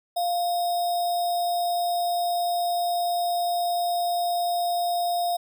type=tone with sample-and-hold; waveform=sine; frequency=698.5 Hz; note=F5; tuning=in tune; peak=-22 dBFS; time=0.16-5.37 s; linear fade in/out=10 ms; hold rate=4410 Hz; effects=none